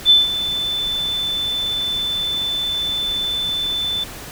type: tone with ADSR envelope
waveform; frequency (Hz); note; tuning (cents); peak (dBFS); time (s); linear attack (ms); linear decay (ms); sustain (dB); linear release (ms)
sine; 3520; A7; 0; -6; 0.05-4.04; 50; 170; -13; 5
effects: pink hiss -34 dBFS RMS until 4.31 s

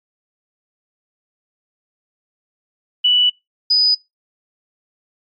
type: tone pair in turn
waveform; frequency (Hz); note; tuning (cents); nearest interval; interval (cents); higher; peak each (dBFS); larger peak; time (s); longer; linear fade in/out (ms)
sine; 2960 / 4978; F#7 / D#8; 0 / 0; major sixth; 900; second; -10 / -10; neither; 3.04-3.3 / 3.7-3.95; first; 10
effects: noise-tail reverb RT60 0.2 s tail -24 dB re dry + MP3 48 kbps

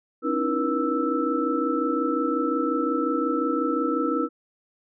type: tone cluster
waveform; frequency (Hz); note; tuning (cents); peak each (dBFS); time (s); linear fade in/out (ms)
sine; 267 / 301.4 / 327 / 479.9 / 1318; C4 / D4 / E4 / B4 / E6; +35 / +45 / -14 / -50 / -1; -28; 0.22-4.29; 50
effects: none

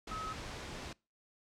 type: tone in noise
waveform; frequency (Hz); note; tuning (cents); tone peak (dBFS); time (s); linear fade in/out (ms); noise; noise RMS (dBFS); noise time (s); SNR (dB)
sine; 1282; E6; -49; -39; 0.11-0.33; 5; pink; -44; 0.07-0.93; +2
effects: noise-tail reverb RT60 0.3 s tail -25 dB re dry + low-pass 6000 Hz 12 dB/octave

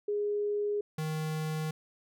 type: tone pair in turn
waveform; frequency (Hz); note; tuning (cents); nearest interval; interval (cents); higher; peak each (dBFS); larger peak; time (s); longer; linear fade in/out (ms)
sine / square; 413.4 / 156.2; G#4 / D#3; -8 / +7; octave + perfect fourth; 1685; first; -28 / -32; first; 0.08-0.81 / 0.98-1.71; neither; 5
effects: none

